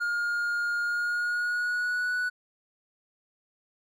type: tone with pitch glide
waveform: triangle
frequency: 1419 to 1478.4 Hz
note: F6 to F#6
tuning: +27 to -2 cents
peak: -24 dBFS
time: 0-2.3 s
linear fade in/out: 20 ms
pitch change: +71 cents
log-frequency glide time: 0.82-2.15 s
effects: none